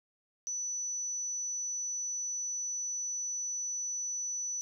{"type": "tone", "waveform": "sine", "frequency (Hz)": 5960, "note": "F#8", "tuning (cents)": 12, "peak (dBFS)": -33, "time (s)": [0.47, 4.61], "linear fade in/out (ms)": 0, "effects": []}